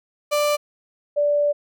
35% pulse / sine tone pair in turn, 590 / 583.9 Hz, D5 / D5, +8 / -10 cents, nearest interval unison, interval 18 cents, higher first, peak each -16 dBFS, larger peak neither, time 0.31-0.57 / 1.16-1.53 s, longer second, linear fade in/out 20 ms, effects none

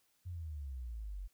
sine exponential sweep, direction down, 92.3 to 44.58 Hz, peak -40 dBFS, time 0.25-1.28 s, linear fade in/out 20 ms, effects white hiss -75 dBFS RMS until 1.33 s

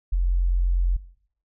sine tone, 44.21 Hz, F1, 22 cents sharp, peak -18 dBFS, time 0.12-0.97 s, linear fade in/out 10 ms, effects noise-tail reverb RT60 0.6 s tail -17 dB re dry

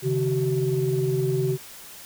sine tone cluster, 135.8 / 155.4 / 378.2 Hz, C#3 / D#3 / F#4, -35 / -2 / +38 cents, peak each -24 / -28 / -23 dBFS, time 0.02-1.58 s, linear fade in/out 50 ms, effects tanh soft clip ceiling -13 dBFS + white hiss -43 dBFS RMS until 2.05 s

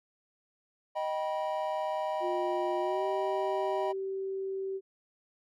triangle chord, Eb augmented, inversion none, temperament just, 622.3 / 777.8 / 972.3 Hz, Eb5 / G5 / B5, 0 / -14 / -27 cents, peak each -31 / -34 / -34 dBFS, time 0.95-3.93 s, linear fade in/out 20 ms
sine tone with pitch glide, 355.8 to 385.8 Hz, F4 to G4, +32 to -28 cents, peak -32 dBFS, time 2.2-4.81 s, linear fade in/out 50 ms, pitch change +140 cents, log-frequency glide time 2.8-3.05 s
effects none

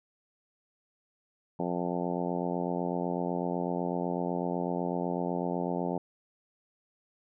harmonic tone, 88 Hz, F2, 14 cents sharp, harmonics 2 / 3 / 4 / 5 / 6 / 7 / 8 / 9 / 10, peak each -34 / -36 / -37 / -38 / -39 / -39 / -40 / -41 / -41 dBFS, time 1.59-5.98 s, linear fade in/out 5 ms, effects none

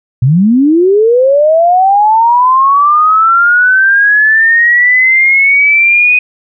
sine linear sweep, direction up, 115.8 to 2500 Hz, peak -4 dBFS, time 0.22-6.19 s, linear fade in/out 5 ms, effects none

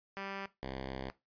5% pulse tone pair in turn, 196 / 66 Hz, G3 / C2, 0 / +16 cents, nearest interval octave + perfect fifth, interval 1884 cents, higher first, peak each -28 dBFS, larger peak neither, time 0.17-0.46 / 0.63-1.1 s, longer second, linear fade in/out 0 ms, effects noise-tail reverb RT60 0.2 s tail -17 dB re dry + resampled to 11025 Hz

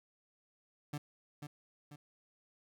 30% pulse tone with echo, 146.83 Hz, D3, in tune, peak -35 dBFS, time 0.93-0.98 s, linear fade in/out 5 ms, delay 490 ms, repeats 2, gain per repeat -6 dB, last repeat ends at 1.96 s, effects none

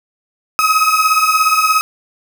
35% pulse beating tone pair, 1263 / 1280 Hz, D#6 / D#6, +26 / +49 cents, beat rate 17 Hz, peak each -12 dBFS, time 0.59-1.81 s, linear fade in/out 0 ms, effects none

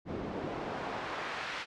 pink noise with band-pass filter sweep, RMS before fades -38 dBFS, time 0.05-1.66 s, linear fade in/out 50 ms, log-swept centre 250 to 2100 Hz, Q 0.78, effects low-pass 5000 Hz 12 dB/octave

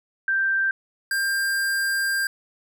sine / square tone pair in turn, 1571 / 1592.9 Hz, G6 / G6, +3 / +27 cents, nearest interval unison, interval 24 cents, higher second, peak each -19 / -22 dBFS, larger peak first, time 0.28-0.71 / 1.11-2.27 s, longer second, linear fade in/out 2 ms, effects none

